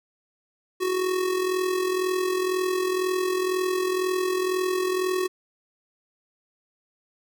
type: tone with amplitude modulation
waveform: square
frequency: 369.9 Hz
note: F#4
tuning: in tune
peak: -21 dBFS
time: 0.8-5.28 s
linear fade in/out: 20 ms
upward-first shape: sine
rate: 42 Hz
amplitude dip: 55%
effects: none